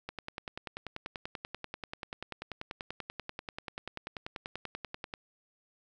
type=click train; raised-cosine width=0.3 ms; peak=-22 dBFS; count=53; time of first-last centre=0.09-5.139 s; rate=10.3 Hz; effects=none